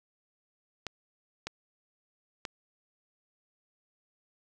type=clicks; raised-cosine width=0.2 ms; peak=-18 dBFS; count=3; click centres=0.867 / 1.47 / 2.452 s; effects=none